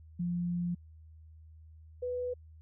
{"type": "tone pair in turn", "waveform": "sine", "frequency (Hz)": [174.61, 495.7], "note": ["F3", "B4"], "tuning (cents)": [0, 6], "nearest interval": "octave + tritone", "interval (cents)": 1806, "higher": "second", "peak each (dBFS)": [-30, -32], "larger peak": "first", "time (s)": [[0.19, 0.75], [2.02, 2.34]], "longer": "first", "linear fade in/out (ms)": 10, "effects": ["added 79 Hz sine -51 dBFS peak until 2.61 s"]}